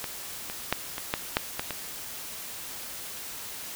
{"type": "clicks", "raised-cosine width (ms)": 0.3, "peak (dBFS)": [-16, -19, -7, -17, -9, -6, -12, -15], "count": 8, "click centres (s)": [0.042, 0.499, 0.726, 0.981, 1.139, 1.369, 1.595, 1.707], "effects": ["white hiss -39 dBFS RMS until 3.75 s"]}